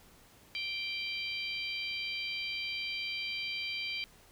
harmonic tone, 784 Hz, G5, in tune, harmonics 3 / 4 / 5 / 6, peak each -37 / -40 / -45 / -42 dBFS, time 0.55-4.04 s, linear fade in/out 0 ms, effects pink hiss -60 dBFS RMS until 4.31 s

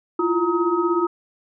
sine tone cluster, 333.7 / 350.2 / 932 / 1268 Hz, E4 / F4 / A#5 / D#6, +21 / +5 / -1 / +32 cents, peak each -24 / -20 / -28 / -24 dBFS, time 0.19-1.07 s, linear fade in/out 5 ms, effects none

